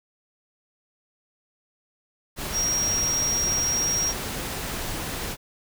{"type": "tone in noise", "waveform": "sine", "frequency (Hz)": 5630, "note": "F8", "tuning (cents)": 13, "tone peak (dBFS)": -22, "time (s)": [2.52, 4.14], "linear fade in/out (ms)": 50, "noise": "pink", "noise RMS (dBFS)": -31, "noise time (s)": [2.36, 5.37], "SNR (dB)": 6, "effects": []}